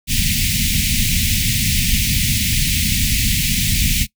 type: band-stop noise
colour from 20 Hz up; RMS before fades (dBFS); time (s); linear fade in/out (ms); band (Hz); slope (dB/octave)
pink; -17; 0.07-4.07; 50; 240 to 2100; 48
effects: noise-tail reverb RT60 0.1 s tail -20 dB re dry